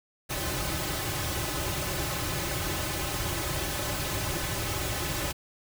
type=noise with comb filter; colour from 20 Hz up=pink; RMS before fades=-31 dBFS; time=0.29-5.33 s; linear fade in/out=20 ms; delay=4.3 ms; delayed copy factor=-0.85; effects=none